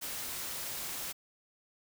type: noise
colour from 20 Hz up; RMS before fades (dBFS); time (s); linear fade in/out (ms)
white; -39; 0.01-1.13; 20
effects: none